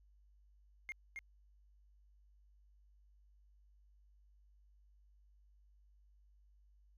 triangle tone with echo, 2131 Hz, C7, 31 cents sharp, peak -38 dBFS, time 0.89-0.92 s, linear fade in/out 0 ms, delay 270 ms, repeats 1, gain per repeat -3 dB, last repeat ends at 1.19 s, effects tanh soft clip ceiling -36 dBFS + added 50 Hz sine -64 dBFS peak until 6.97 s

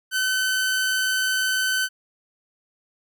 sawtooth tone, 1522 Hz, F#6, 48 cents sharp, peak -17 dBFS, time 0.11-1.89 s, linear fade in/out 50 ms, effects none

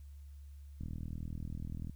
click train, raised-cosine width 5 ms, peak -30 dBFS, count 45, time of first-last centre 0.81-1.896 s, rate 40.5 Hz, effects added 71 Hz sine -48 dBFS peak until 1.95 s + white hiss -73 dBFS RMS until 1.95 s

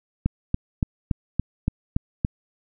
click train, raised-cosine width 5 ms, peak -8 dBFS, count 8, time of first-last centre 0.26-2.249 s, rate 3.52 Hz, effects none

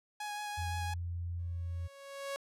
sawtooth tone with vibrato, 833 Hz, G#5, 5 cents sharp, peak -34 dBFS, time 0.2-0.94 s, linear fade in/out 5 ms, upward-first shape sine, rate 5.8 Hz, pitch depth 13 cents each way
sine tone with pitch glide, 86.4 to 85.8 Hz, F2 to F2, -18 to -30 cents, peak -35 dBFS, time 0.57-1.88 s, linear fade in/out 20 ms, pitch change -12 cents, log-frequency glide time 1.44-1.56 s
sawtooth tone with exponential growth, 554.4 Hz, C#5, in tune, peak -31 dBFS, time 1.39-2.36 s, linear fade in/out 0 ms, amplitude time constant 210 ms
effects low-pass 12000 Hz 12 dB/octave

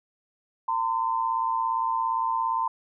sine tone pair together, 910 / 1027.4 Hz, A#5 / C6, -42 / -32 cents, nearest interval major second, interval 210 cents, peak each -26 dBFS, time 0.68-2.68 s, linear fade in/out 5 ms, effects none

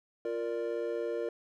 triangle chord, Bb major, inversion second, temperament equal, 349.2 / 466.2 / 587.3 Hz, F4 / Bb4 / D5, 0 / 0 / 0 cents, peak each -35 / -32 / -36 dBFS, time 0.25-1.29 s, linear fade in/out 2 ms, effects none

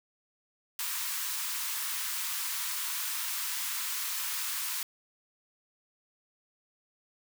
white high-pass noise, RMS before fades -34 dBFS, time 0.79-4.83 s, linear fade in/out 2 ms, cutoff 900 Hz, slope 96 dB/octave, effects none

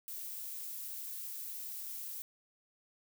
violet noise, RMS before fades -43 dBFS, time 0.08-2.22 s, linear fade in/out 0 ms, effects none

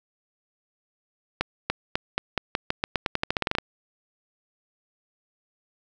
accelerating click train, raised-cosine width 0.3 ms, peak -7 dBFS, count 19, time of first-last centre 1.41-3.585 s, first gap 290 ms, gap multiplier 0.88, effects none

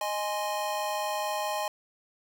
square chord, Ab major, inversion second, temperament equal with one note detuned, 619 / 830.6 / 1046.5 Hz, Eb5 / Ab5 / C6, -9 / 0 / 0 cents, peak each -34 / -33 / -36 dBFS, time 0.01-1.68 s, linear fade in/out 2 ms, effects none

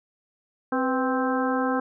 harmonic tone with a mistuned harmonic, 261.6 Hz, C4, in tune, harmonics 1 / 2 / 3 / 4 / 5 / 6, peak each -25 / -28 / -30 / -31 / -32 / -33 dBFS, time 0.72-1.8 s, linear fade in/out 5 ms, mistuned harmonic 2, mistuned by -73 cents, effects none

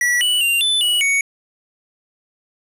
square tone with pitch steps, 1943 / 2956 / 2780 / 3507 / 2931 / 2230 Hz, B6 / F#7 / F7 / A7 / F#7 / C#7, -29 / -2 / -9 / -6 / -17 / +10 cents, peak -15 dBFS, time 0.01-1.21 s, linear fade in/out 2 ms, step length 200 ms, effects resampled to 32000 Hz + 7-bit

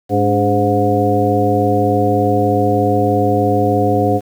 harmonic tone with a mistuned harmonic, 103.3 Hz, G#2, 9 cents flat, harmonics 1 / 2 / 3 / 4 / 5 / 7, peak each -18 / -22 / -18 / -19 / -18 / -17 dBFS, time 0.09-4.21 s, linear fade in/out 50 ms, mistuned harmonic 3, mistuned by -98 cents, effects 7-bit

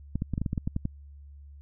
clicks, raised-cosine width 5 ms, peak -16 dBFS, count 11, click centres 0.156 / 0.221 / 0.337 / 0.379 / 0.416 / 0.462 / 0.531 / 0.578 / 0.675 / 0.764 / 0.854 s, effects added 71 Hz sine -45 dBFS peak until 1.61 s

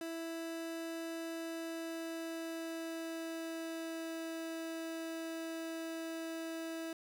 30% pulse tone with pitch glide, 329.6 to 326.9 Hz, E4 to E4, 0 to -14 cents, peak -37 dBFS, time 0.01-6.93 s, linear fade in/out 2 ms, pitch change -14 cents, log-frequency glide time 1.15-4.19 s, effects none

